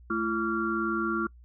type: tone cluster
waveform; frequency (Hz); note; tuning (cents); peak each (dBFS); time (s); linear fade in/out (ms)
sine; 219.3 / 337.3 / 1144 / 1384; A3 / E4 / D6 / F6; -6 / +40 / -46 / -16; -32 / -30 / -34 / -30; 0.1-1.27; 5
effects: noise-tail reverb RT60 0.1 s tail -25 dB re dry + added 60 Hz sine -49 dBFS peak until 1.44 s